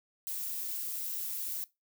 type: noise with amplitude modulation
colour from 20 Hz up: violet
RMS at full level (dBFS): -35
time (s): 0.27-1.64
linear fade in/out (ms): 0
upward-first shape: sine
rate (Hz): 179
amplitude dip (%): 40
effects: noise-tail reverb RT60 0.2 s tail -19 dB re dry

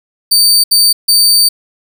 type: tone bursts at uneven times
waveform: sawtooth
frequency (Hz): 4600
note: D8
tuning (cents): -37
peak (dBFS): -3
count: 3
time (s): 0.31-0.64 / 0.71-0.93 / 1.08-1.49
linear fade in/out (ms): 10
effects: none

